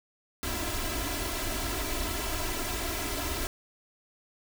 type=noise with comb filter; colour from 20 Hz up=pink; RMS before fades=-32 dBFS; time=0.43-3.47 s; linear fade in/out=0 ms; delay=3 ms; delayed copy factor=+1; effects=none